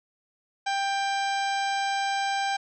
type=harmonic tone with a mistuned harmonic; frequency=790 Hz; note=G5; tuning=13 cents sharp; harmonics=1 / 2 / 3 / 4 / 5 / 6 / 7 / 8 / 10; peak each=-26 / -32 / -36 / -38 / -40 / -42 / -43 / -44 / -46 dBFS; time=0.66-2.57 s; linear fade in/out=10 ms; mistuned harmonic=6; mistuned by=+36 cents; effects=none